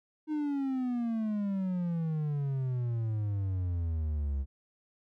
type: exponential sweep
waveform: triangle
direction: down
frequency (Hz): 311.1 to 66.9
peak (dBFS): -27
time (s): 0.27-4.46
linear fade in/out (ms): 50
effects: none